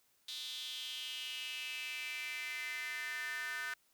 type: tone with high-pass filter sweep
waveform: square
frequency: 137.6 Hz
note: C#3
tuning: 12 cents flat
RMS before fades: -42 dBFS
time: 0.28-3.74 s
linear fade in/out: 5 ms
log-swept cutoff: 3700 to 1600 Hz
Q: 5.6
effects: white hiss -73 dBFS RMS until 3.93 s